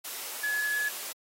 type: tone in noise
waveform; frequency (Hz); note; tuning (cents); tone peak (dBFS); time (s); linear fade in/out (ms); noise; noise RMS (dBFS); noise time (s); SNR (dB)
sine; 1700; G#6; +40; -27; 0.43-0.89; 10; white; -38; 0.04-1.13; +8
effects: high-pass 400 Hz 12 dB/octave + AAC 48 kbps